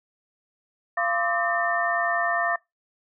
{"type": "tone cluster", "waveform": "sine", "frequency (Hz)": [688, 1035, 1165, 1267, 1805], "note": ["F5", "C6", "D6", "D#6", "A6"], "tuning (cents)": [-26, -19, -14, 31, 44], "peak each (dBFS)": [-26, -33, -29, -33, -26], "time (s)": [0.97, 2.56], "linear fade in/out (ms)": 5, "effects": ["noise-tail reverb RT60 0.2 s tail -24 dB re dry"]}